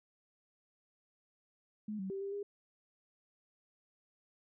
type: tone with pitch steps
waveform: sine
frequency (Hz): 212.1 / 191.1 / 389.8 / 396.1 / 405.4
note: G#3 / G3 / G4 / G4 / G#4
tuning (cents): +37 / -44 / -10 / +18 / -42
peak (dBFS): -37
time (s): 1.88-2.43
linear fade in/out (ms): 5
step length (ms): 110
effects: none